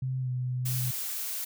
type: tone with pitch glide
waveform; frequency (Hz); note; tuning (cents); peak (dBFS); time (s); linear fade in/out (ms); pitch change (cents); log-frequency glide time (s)
sine; 130 to 126.01; C3 to B2; -11 to +35; -28; 0.02-0.91; 5; -54; 0.2-0.3
type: noise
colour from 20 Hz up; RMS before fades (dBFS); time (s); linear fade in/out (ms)
blue; -34; 0.65-1.45; 10
effects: none